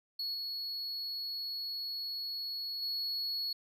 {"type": "tone with level steps", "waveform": "triangle", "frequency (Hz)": 4363, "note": "C#8", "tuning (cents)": -28, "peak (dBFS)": [-33, -35, -32], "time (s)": [0.19, 3.53], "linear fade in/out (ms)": 5, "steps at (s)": [0.34, 2.82], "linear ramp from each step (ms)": 5, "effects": []}